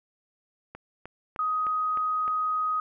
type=click train; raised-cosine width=0.5 ms; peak=-25 dBFS; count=6; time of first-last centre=0.75-2.279 s; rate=3.27 Hz
type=tone; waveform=sine; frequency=1254 Hz; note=D#6; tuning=13 cents sharp; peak=-24 dBFS; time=1.39-2.8 s; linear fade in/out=2 ms
effects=none